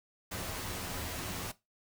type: noise with comb filter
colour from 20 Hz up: pink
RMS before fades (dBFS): -39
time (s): 0.31-1.52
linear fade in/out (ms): 10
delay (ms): 11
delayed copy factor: +0.6
effects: noise-tail reverb RT60 0.2 s tail -17 dB re dry